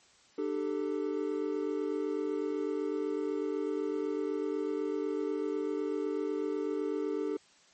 triangle chord, D suspended fourth, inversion none, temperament equal with one note detuned, 300.2 / 392 / 440 Hz, D4 / G4 / A4, +38 / 0 / 0 cents, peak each -33 dBFS, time 0.38-7.37 s, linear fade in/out 5 ms, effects white hiss -62 dBFS RMS until 7.73 s + MP3 32 kbps

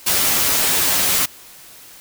white noise with comb filter, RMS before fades -17 dBFS, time 0.06-1.26 s, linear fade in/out 10 ms, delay 11 ms, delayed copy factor +0.55, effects white hiss -42 dBFS RMS until 2 s

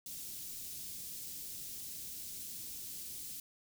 white band-stop noise, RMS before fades -45 dBFS, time 0.06-3.4 s, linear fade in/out 2 ms, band 260 to 4500 Hz, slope 12 dB/octave, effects none

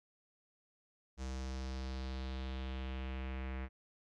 square tone with low-pass filter sweep, 65.3 Hz, C2, 3 cents flat, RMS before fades -41 dBFS, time 1.17-3.69 s, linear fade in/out 50 ms, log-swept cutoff 6700 to 2100 Hz, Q 2.4, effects none

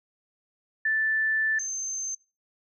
sine tone pair in turn, 1760 / 6272 Hz, A6 / G8, 0 / 0 cents, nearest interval octave + minor seventh, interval 2200 cents, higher second, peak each -22 / -29 dBFS, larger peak first, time 0.85-1.59 / 1.59-2.15 s, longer first, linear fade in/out 5 ms, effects noise-tail reverb RT60 0.3 s tail -21 dB re dry

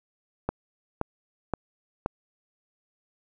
click train, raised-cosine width 1 ms, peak -12 dBFS, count 4, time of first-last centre 0.49-2.061 s, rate 1.91 Hz, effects none

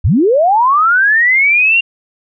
sine linear sweep, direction up, 57 to 2800 Hz, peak -7 dBFS, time 0.04-1.81 s, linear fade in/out 10 ms, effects none

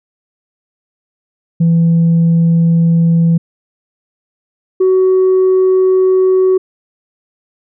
sine tone pair in turn, 166.8 / 374.5 Hz, E3 / F#4, +21 / +21 cents, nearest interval octave + major second, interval 1400 cents, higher second, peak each -5 dBFS, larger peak neither, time 1.6-3.38 / 4.8-6.58 s, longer neither, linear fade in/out 10 ms, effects tanh soft clip ceiling -5 dBFS

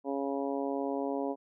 harmonic tone, 138.59 Hz, C#3, in tune, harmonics 2 / 3 / 4 / 5 / 6 / 7, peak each -34 / -36 / -37 / -39 / -43 / -43 dBFS, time 0.04-1.36 s, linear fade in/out 50 ms, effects none

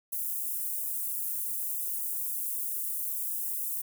white high-pass noise, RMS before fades -33 dBFS, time 0.12-3.82 s, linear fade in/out 10 ms, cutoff 9800 Hz, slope 24 dB/octave, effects none

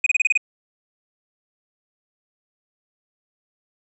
triangle tone bursts, 2489 Hz, D#7, in tune, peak -12 dBFS, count 7, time 0.04-0.376 s, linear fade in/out 5 ms, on 24 ms, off 28 ms, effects resampled to 24000 Hz

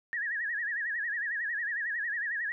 sine tone with vibrato, 1777 Hz, A6, 17 cents sharp, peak -30 dBFS, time 0.13-2.52 s, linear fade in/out 0 ms, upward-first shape sine, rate 11 Hz, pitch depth 140 cents each way, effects none

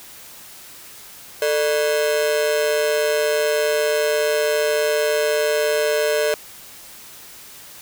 45% pulse ring-modulated tone, 521 Hz, C5, 7 cents flat, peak -14 dBFS, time 1.42-6.34 s, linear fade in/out 0 ms, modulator 78.3 Hz, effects white hiss -41 dBFS RMS until 7.81 s

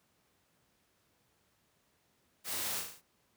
white noise with echo, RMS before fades -38 dBFS, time 2.44-2.83 s, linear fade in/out 50 ms, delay 38 ms, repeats 5, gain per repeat -4 dB, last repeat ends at 3.02 s, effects pink hiss -73 dBFS RMS until 3.36 s + high-pass 80 Hz 12 dB/octave

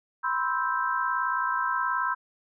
sine chord, C major seventh, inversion third, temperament equal with one note detuned, 987.8 / 1046.5 / 1313.2 / 1568 Hz, B5 / C6 / E6 / G6, 0 / 0 / -7 / 0 cents, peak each -30 dBFS, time 0.23-2.15 s, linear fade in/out 20 ms, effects none

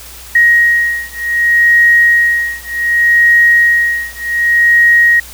sine beating tone pair, 1884 / 1884.66 Hz, A#6 / A#6, +18 / +18 cents, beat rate 0.66 Hz, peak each -10 dBFS, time 0.35-5.2 s, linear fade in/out 5 ms, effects added 60 Hz sine -36 dBFS peak until 5.33 s + white hiss -33 dBFS RMS until 5.33 s

